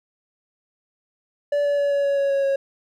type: tone with pitch steps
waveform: triangle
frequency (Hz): 578 / 573.7 / 569.4 / 565.1 / 560.9 / 556.7 / 552.5 / 548.4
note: D5 / D5 / C#5 / C#5 / C#5 / C#5 / C#5 / C#5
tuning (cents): -28 / -41 / +46 / +33 / +20 / +7 / -6 / -19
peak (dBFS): -16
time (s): 1.52-2.56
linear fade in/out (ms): 5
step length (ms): 130
effects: none